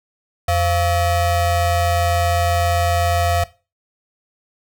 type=ring-modulated tone; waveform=square; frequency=302.9 Hz; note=D#4; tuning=46 cents flat; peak=-13 dBFS; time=0.48-3.44 s; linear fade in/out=5 ms; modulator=389 Hz; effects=noise-tail reverb RT60 0.3 s tail -18 dB re dry